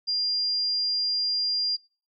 sine tone, 4800 Hz, D8, 37 cents sharp, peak -23 dBFS, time 0.07-1.77 s, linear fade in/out 20 ms, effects noise-tail reverb RT60 0.4 s tail -26 dB re dry

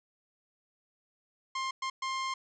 sawtooth tone bursts at uneven times, 1058 Hz, C6, 19 cents sharp, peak -28 dBFS, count 3, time 1.55-1.71 / 1.82-1.9 / 2.02-2.34 s, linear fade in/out 5 ms, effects resampled to 16000 Hz + 11-bit

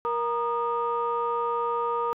sine tone cluster, 470.7 / 939 / 1226 Hz, A#4 / A#5 / D#6, +17 / +12 / -26 cents, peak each -28 dBFS, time 0.05-2.13 s, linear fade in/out 0 ms, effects tanh soft clip ceiling -17 dBFS

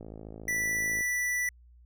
click train, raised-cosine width 2 ms, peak -30 dBFS, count 55, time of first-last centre 0.01-1.008 s, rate 54.1 Hz
square tone, 1970 Hz, B6, 5 cents flat, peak -28 dBFS, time 0.48-1.49 s, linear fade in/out 2 ms
effects added 60 Hz sine -53 dBFS peak until 1.85 s

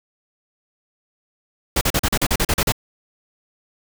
pink noise bursts, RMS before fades -18 dBFS, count 11, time 1.76-2.722 s, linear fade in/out 5 ms, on 52 ms, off 39 ms, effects none

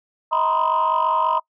sine tone cluster, 634 / 942 / 988 / 1037 / 1246 Hz, D#5 / A#5 / B5 / C6 / D#6, +32 / +18 / 0 / -16 / +2 cents, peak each -26 / -19 / -23 / -21 / -27 dBFS, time 0.31-1.4 s, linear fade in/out 20 ms, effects noise-tail reverb RT60 0.1 s tail -23 dB re dry + tanh soft clip ceiling -11 dBFS

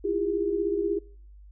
sine tone cluster, 331 / 346.9 / 404 Hz, E4 / F4 / G#4, +7 / -12 / -48 cents, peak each -31 / -30 / -26 dBFS, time 0.04-0.99 s, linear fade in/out 10 ms, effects noise-tail reverb RT60 0.5 s tail -22 dB re dry + added 50 Hz sine -46 dBFS peak until 1.51 s

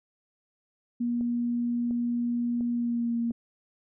sine tone with pitch glide, 239 to 233.8 Hz, A#3 to A#3, +43 to +5 cents, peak -25 dBFS, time 1-3.32 s, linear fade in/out 10 ms, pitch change -38 cents, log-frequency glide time 2.72-3.17 s
click train, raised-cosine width 2 ms, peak -30 dBFS, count 4, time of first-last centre 1.21-3.308 s, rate 1.43 Hz
effects none

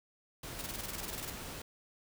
pink noise, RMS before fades -44 dBFS, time 0.43-1.62 s, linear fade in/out 5 ms
white noise bursts, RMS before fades -41 dBFS, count 15, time 0.59-1.299 s, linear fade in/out 0 ms, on 23 ms, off 26 ms
effects none

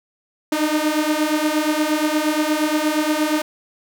sawtooth beating tone pair, 301.1 / 309.6 Hz, D4 / D#4, +43 / -9 cents, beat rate 8.5 Hz, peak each -17 / -16 dBFS, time 0.52-3.42 s, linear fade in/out 5 ms, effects none

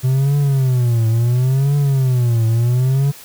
triangle tone with vibrato, 127.1 Hz, C3, 50 cents flat, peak -10 dBFS, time 0.03-3.12 s, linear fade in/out 20 ms, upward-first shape triangle, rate 0.72 Hz, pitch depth 230 cents each way, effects white hiss -39 dBFS RMS until 3.24 s

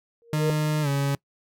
sine tone with exponential growth, 466.2 Hz, A#4, in tune, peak -18 dBFS, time 0.22-0.5 s, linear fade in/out 0 ms, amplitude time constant 60 ms
40% pulse tone with pitch glide, 152.6 to 139.93 Hz, D#3 to C#3, -33 to +17 cents, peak -21 dBFS, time 0.33-1.15 s, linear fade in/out 2 ms, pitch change -150 cents, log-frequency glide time 0.82-0.88 s
effects noise-tail reverb RT60 0.1 s tail -23 dB re dry

